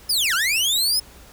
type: linear two-way sweep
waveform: sawtooth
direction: down then up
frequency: 5230 to 1318.5 to 5230 Hz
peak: -15 dBFS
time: 0.09-1 s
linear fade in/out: 10 ms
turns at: 0.34 s
effects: added 60 Hz sine -50 dBFS peak until 1.32 s + pink hiss -47 dBFS RMS until 1.32 s